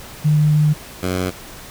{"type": "tone pair in turn", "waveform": ["sine", "10% pulse"], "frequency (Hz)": [151.1, 91.8], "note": ["D3", "F#2"], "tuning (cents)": [50, -13], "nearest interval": "major sixth", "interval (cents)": 863, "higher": "first", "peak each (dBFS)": -11, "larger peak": "neither", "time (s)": [[0.24, 0.74], [1.02, 1.31]], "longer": "first", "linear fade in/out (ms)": 20, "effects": ["pink hiss -37 dBFS RMS until 1.7 s"]}